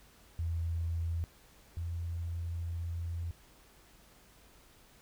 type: tone pair in turn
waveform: sine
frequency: 83.4 / 84.76 Hz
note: E2 / E2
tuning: +21 / +49 cents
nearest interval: unison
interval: 28 cents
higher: second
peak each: -31 / -34 dBFS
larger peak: first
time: 0.39-1.24 / 1.77-3.31 s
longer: second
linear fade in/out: 0 ms
effects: added 50 Hz sine -66 dBFS peak until 5.01 s + pink hiss -61 dBFS RMS until 5.01 s